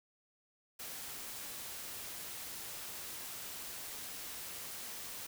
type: noise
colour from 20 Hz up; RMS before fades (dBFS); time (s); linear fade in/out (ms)
white; -45; 0.79-5.27; 10
effects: none